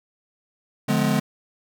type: chord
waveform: square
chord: D diminished seventh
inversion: none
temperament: just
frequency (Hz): 146.83 / 176.2 / 211.4 / 253.7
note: D3 / F3 / Ab3 / Cb4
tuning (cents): 0 / +16 / +31 / +47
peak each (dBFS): -25 / -28 / -23 / -26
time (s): 0.88-1.2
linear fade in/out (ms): 10
effects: none